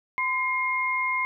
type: tone pair together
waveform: sine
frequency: 1023 / 2136 Hz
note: C6 / C7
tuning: -39 / +35 cents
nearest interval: octave + minor second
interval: 1274 cents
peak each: -27 / -25 dBFS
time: 0.18-1.25 s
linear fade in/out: 0 ms
effects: none